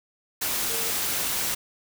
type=tone in noise; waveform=sine; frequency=456.7 Hz; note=A#4; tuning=36 cents flat; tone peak=-37 dBFS; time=0.69-0.91 s; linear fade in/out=10 ms; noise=white; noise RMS=-27 dBFS; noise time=0.41-1.55 s; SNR=-13 dB; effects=none